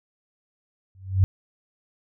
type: tone with exponential growth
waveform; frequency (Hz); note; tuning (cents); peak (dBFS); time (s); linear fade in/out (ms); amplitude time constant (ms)
sine; 95; F#2; +46; -11; 0.95-1.24; 0; 62
effects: none